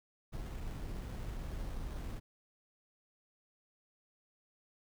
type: noise with sample-and-hold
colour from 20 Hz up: brown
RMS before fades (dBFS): -41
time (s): 0.32-2.2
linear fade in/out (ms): 20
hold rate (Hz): 4900
effects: none